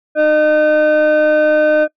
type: tone with frequency modulation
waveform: sine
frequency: 610 Hz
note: D#5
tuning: 34 cents flat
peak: -7 dBFS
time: 0.15-1.88 s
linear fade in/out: 50 ms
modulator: 916 Hz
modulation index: 0.67
effects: noise-tail reverb RT60 0.1 s tail -22 dB re dry + tanh soft clip ceiling -7 dBFS